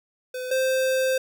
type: tone pair in turn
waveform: square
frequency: 507 / 522.2 Hz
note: B4 / C5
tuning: +45 / -3 cents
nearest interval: minor second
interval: 52 cents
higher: second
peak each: -30 / -21 dBFS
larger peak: second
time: 0.34-0.51 / 0.51-1.18 s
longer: second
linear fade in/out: 5 ms
effects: none